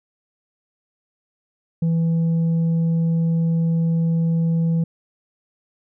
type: tone with tanh clipping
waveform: sine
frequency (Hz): 165.2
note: E3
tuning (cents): +4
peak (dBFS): -17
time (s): 1.82-4.84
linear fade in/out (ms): 5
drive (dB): 3
effects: none